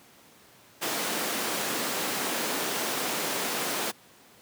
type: high-pass noise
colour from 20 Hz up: pink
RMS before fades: -30 dBFS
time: 0.81-3.92 s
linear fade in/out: 20 ms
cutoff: 250 Hz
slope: 12 dB/octave
effects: pink hiss -55 dBFS RMS until 4.41 s + high-pass 150 Hz 12 dB/octave